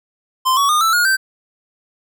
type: tone with pitch steps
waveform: square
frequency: 1038 / 1125.4 / 1220.2 / 1323 / 1434.4 / 1555.2 Hz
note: C6 / C#6 / D#6 / E6 / F6 / G6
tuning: -14 / +26 / -34 / +6 / +46 / -14 cents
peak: -13 dBFS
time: 0.45-1.17 s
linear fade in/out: 20 ms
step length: 120 ms
effects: none